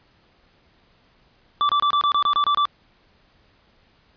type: tone bursts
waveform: square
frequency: 1165 Hz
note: D6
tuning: 14 cents flat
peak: -17 dBFS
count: 10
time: 1.61-2.654 s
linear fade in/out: 0 ms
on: 81 ms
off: 26 ms
effects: pink hiss -59 dBFS RMS until 4.16 s + resampled to 11025 Hz